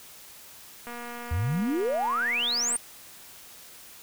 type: click train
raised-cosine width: 0.5 ms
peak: -25 dBFS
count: 452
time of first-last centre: 0.87-2.757 s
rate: 239 Hz
type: exponential sweep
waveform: sine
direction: up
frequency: 75.3 to 9350 Hz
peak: -24 dBFS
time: 1.31-2.77 s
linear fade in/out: 5 ms
effects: white hiss -48 dBFS RMS until 4.02 s